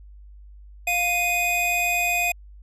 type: tone pair together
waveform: square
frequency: 701 / 2487 Hz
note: F5 / D#7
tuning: +6 / -1 cents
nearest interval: octave + minor seventh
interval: 2193 cents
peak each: -27 / -22 dBFS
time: 0.87-2.32 s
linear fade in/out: 5 ms
effects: added 50 Hz sine -42 dBFS peak until 2.62 s + resampled to 32000 Hz